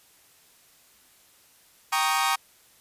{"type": "chord", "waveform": "sawtooth", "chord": "Eb dominant seventh", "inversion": "first", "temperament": "equal", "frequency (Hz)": [784, 932.3, 1108.7, 1244.5], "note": ["G5", "Bb5", "Db6", "Eb6"], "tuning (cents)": [0, 0, 0, 0], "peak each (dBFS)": -24, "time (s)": [1.92, 2.36], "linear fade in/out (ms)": 10, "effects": ["white hiss -58 dBFS RMS until 2.8 s", "resampled to 32000 Hz"]}